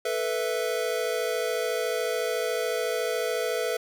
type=chord; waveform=square; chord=A suspended second; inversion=none; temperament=equal; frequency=440 / 493.9 / 659.3 Hz; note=A4 / B4 / E5; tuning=0 / 0 / 0 cents; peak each=-31 / -30 / -32 dBFS; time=0.05-3.77 s; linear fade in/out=5 ms; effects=none